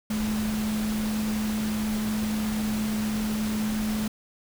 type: tone in noise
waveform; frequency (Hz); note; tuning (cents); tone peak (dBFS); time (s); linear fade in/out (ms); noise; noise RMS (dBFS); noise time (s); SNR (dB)
sine; 215; A3; -40; -25; 0.1-4.08; 5; pink; -35; 0.1-4.08; +7
effects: none